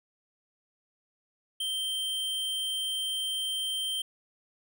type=tone; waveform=square; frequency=3136 Hz; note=G7; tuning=in tune; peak=-30 dBFS; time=1.6-4.02 s; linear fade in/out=5 ms; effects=none